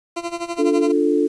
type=tone with tremolo; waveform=20% pulse; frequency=341.6 Hz; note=F4; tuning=38 cents flat; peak=-17 dBFS; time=0.16-0.92 s; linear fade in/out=10 ms; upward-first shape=sine; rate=12 Hz; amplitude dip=85%
type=chord; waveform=sine; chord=D minor; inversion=none; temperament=equal; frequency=293.7 / 349.2 / 440 Hz; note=D4 / F4 / A4; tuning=0 / 0 / 0 cents; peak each=-18 / -20 / -19 dBFS; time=0.58-1.28 s; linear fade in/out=20 ms
effects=resampled to 22050 Hz + 8-bit